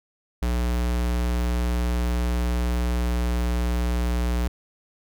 square tone, 60.1 Hz, B1, 46 cents flat, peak -22 dBFS, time 0.42-4.48 s, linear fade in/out 5 ms, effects none

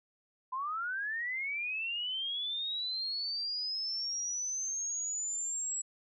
sine linear sweep, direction up, 1000 to 7770 Hz, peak -33 dBFS, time 0.52-5.82 s, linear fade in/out 10 ms, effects none

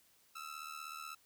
sawtooth ring-modulated tone, 1318.5 Hz, E6, in tune, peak -38 dBFS, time 0.35-1.15 s, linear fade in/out 10 ms, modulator 38.1 Hz, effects white hiss -69 dBFS RMS until 1.25 s

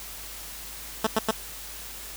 10% pulse tone bursts, 220 Hz, A3, in tune, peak -12 dBFS, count 3, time 1.04-1.311 s, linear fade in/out 5 ms, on 29 ms, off 92 ms, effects added 50 Hz sine -47 dBFS peak until 2.16 s + white hiss -40 dBFS RMS until 2.16 s

